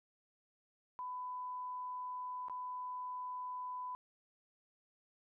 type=tone with dropouts; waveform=sine; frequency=1000 Hz; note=B5; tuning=21 cents sharp; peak=-40 dBFS; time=0.99-3.95 s; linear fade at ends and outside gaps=0 ms; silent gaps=2.484-2.497 s; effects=none